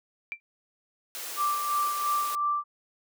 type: tone with exponential decay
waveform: sine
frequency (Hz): 2352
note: D7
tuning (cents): +2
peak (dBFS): -27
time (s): 0.32-0.4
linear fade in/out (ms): 0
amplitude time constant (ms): 16
type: high-pass noise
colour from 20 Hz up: white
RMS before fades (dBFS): -37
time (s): 1.15-2.35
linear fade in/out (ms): 0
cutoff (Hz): 330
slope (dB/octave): 24
type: tone with tremolo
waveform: sine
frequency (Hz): 1174.7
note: D6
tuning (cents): 0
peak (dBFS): -23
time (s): 1.36-2.64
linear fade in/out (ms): 50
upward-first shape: sine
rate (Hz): 2.9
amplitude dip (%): 50
effects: none